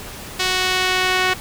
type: tone with band-pass filter sweep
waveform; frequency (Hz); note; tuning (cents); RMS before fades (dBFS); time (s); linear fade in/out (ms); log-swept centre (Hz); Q
sawtooth; 370; F#4; 0; -19; 0.39-1.34; 10; 3900 to 2200; 0.97
effects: pink hiss -34 dBFS RMS until 1.4 s